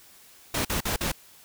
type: noise bursts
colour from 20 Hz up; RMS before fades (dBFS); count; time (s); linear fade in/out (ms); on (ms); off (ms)
pink; -27; 4; 0.54-1.118; 5; 110; 46
effects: white hiss -53 dBFS RMS until 1.44 s